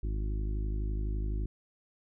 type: harmonic tone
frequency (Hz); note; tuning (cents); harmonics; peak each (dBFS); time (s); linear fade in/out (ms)
51.91; G#1; 0; 1 / 2 / 3 / 4 / 5 / 6 / 7; -30 / -40 / -48 / -47 / -50 / -47 / -49; 0.03-1.46; 5
effects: none